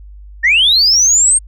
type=linear sweep; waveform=sine; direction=up; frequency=1760 to 8640 Hz; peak=-6 dBFS; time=0.43-1.39 s; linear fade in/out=20 ms; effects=tanh soft clip ceiling -3 dBFS + added 50 Hz sine -32 dBFS peak until 1.47 s